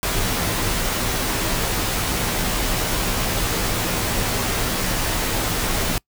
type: noise with comb filter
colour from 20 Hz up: pink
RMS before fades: -22 dBFS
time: 0.03-5.98 s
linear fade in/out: 0 ms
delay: 14 ms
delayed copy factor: -0.55
effects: noise-tail reverb RT60 0.1 s tail -25 dB re dry